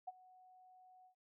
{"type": "tone with ADSR envelope", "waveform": "sine", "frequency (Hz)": 740, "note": "F#5", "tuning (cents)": 0, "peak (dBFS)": -40, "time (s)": [0.07, 1.15], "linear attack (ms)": 12, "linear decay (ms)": 28, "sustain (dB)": -21, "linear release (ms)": 96, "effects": []}